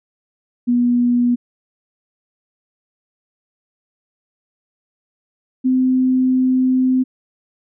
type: tone pair in turn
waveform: sine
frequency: 242.8 / 257.2 Hz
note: B3 / C4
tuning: -29 / -30 cents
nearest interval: minor second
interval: 99 cents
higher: second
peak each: -12 dBFS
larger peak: neither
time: 0.67-1.36 / 5.64-7.04 s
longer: second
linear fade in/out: 20 ms
effects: none